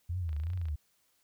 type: tone with vibrato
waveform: sine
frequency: 82.41 Hz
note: E2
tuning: in tune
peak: -31 dBFS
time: 0.09-0.76 s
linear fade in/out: 10 ms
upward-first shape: triangle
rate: 2.7 Hz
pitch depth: 220 cents each way
type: clicks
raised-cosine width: 0.3 ms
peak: -38 dBFS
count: 12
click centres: 0.292 / 0.33 / 0.365 / 0.4 / 0.436 / 0.469 / 0.502 / 0.534 / 0.575 / 0.615 / 0.655 / 0.685 s
effects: white hiss -72 dBFS RMS until 1.23 s